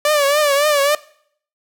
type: tone with vibrato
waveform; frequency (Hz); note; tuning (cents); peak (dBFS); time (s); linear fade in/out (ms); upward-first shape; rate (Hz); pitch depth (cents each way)
sawtooth; 581; D5; -19; -9; 0.05-0.95; 2; triangle; 3.6; 100
effects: noise-tail reverb RT60 0.6 s tail -20 dB re dry